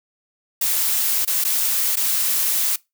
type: noise with dropouts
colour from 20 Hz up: blue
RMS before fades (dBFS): -20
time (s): 0.61-2.76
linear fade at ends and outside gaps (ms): 5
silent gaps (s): 1.25-1.274 / 1.441-1.448 / 1.958-1.968
effects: noise-tail reverb RT60 0.2 s tail -22 dB re dry